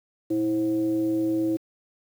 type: tone with frequency modulation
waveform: sine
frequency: 324.9 Hz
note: E4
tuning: 25 cents flat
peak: -21 dBFS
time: 0.3-1.57 s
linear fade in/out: 10 ms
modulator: 207 Hz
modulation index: 0.48
effects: high-pass 150 Hz 12 dB/octave + 8-bit